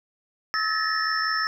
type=tone cluster; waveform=sine; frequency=1292 / 1737 / 1822 / 1888 / 5320 Hz; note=E6 / A6 / A#6 / A#6 / E8; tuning=-35 / -23 / -40 / +22 / +15 cents; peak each=-26 / -28 / -32 / -34 / -29 dBFS; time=0.54-1.47 s; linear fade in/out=0 ms; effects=9-bit